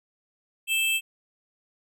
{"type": "tone pair together", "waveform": "square", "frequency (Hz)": [2637, 3177], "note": ["E7", "G7"], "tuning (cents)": [0, 23], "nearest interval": "minor third", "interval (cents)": 323, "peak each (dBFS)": [-24, -29], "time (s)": [0.67, 1.01], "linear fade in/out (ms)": 50, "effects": []}